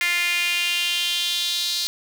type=tone with high-pass filter sweep; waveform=sawtooth; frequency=349.2 Hz; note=F4; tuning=in tune; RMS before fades=-23 dBFS; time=0.01-1.87 s; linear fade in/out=0 ms; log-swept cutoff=2100 to 4200 Hz; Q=4.4; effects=none